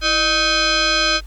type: tone with frequency modulation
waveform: sine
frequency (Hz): 1269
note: D#6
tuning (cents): +34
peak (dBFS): -14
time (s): 0.01-1.21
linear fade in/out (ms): 50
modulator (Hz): 941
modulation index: 4.3
effects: added 50 Hz sine -31 dBFS peak until 1.26 s + pink hiss -51 dBFS RMS until 1.26 s